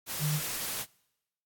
sine tone in noise, 151.2 Hz, D#3, 49 cents flat, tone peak -27 dBFS, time 0.19-0.41 s, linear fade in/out 50 ms, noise white, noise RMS -35 dBFS, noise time 0.06-0.86 s, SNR +5 dB, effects noise-tail reverb RT60 0.9 s tail -25 dB re dry + AAC 64 kbps

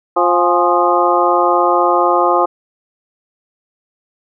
harmonic tone with a mistuned harmonic, 176.1 Hz, F3, 15 cents sharp, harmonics 2 / 3 / 4 / 5 / 6 / 7, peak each -17 / -17 / -17 / -17 / -17 / -17 dBFS, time 0.16-2.46 s, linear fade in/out 10 ms, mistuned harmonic 5, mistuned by -84 cents, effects none

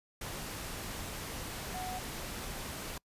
sine tone in noise, 739 Hz, F#5, 2 cents flat, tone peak -38 dBFS, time 1.74-1.99 s, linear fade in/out 5 ms, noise pink, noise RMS -41 dBFS, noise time 0.21-2.98 s, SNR 0 dB, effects noise-tail reverb RT60 0.1 s tail -26 dB re dry + resampled to 32000 Hz

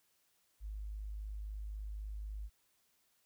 sine tone, 51.91 Hz, G#1, in tune, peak -40 dBFS, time 0.6-2.5 s, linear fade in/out 50 ms, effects white hiss -75 dBFS RMS until 3.25 s

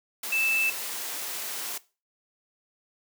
sine tone in noise, 2637 Hz, E7, in tune, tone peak -23 dBFS, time 0.32-0.7 s, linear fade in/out 5 ms, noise white, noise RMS -34 dBFS, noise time 0.23-1.78 s, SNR +8 dB, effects noise-tail reverb RT60 0.3 s tail -18 dB re dry + high-pass 300 Hz 12 dB/octave

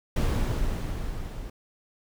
brown noise with level ramp, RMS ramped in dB -22 to -37 dBFS, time 0.16-1.5 s, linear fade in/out 5 ms, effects none

